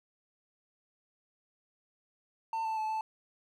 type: tone with pitch steps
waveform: triangle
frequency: 898 / 884 / 869 / 877 Hz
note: A5 / A5 / A5 / A5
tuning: +35 / +8 / -22 / -6 cents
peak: -29 dBFS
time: 2.53-3.01 s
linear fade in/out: 2 ms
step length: 120 ms
effects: none